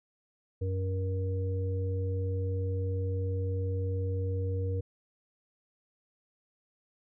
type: harmonic tone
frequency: 94.3 Hz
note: F#2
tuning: 33 cents sharp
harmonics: 1 / 3 / 5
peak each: -29 / -44 / -37 dBFS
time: 0.61-4.81 s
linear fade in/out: 10 ms
effects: none